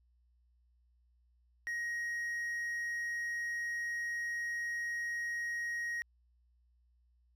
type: tone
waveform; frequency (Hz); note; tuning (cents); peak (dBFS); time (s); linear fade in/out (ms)
triangle; 1884; A#6; +18; -33; 1.67-6.02; 0
effects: added 60 Hz sine -67 dBFS peak until 7.35 s